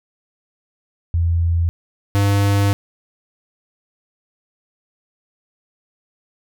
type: tone pair in turn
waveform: sine / square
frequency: 84.4 / 100.37 Hz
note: E2 / G2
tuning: +41 / +41 cents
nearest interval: minor third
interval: 300 cents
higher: second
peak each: -14 / -14 dBFS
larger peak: neither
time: 1.14-1.69 / 2.15-2.73 s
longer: second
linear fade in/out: 0 ms
effects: none